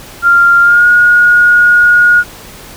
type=tone with pitch glide; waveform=sine; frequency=1392 to 1440.3 Hz; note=F6 to F#6; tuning=-6 to -47 cents; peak=-3 dBFS; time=0.22-2.24 s; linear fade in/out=50 ms; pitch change=+59 cents; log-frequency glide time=0.61-0.87 s; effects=pink hiss -32 dBFS RMS until 2.76 s